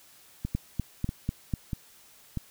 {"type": "two click trains", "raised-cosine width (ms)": 5, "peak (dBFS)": [-18, -15], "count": [4, 5], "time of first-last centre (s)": [[0.45, 2.373], [0.55, 1.538]], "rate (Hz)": [1.56, 4.05], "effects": ["white hiss -56 dBFS RMS until 2.5 s"]}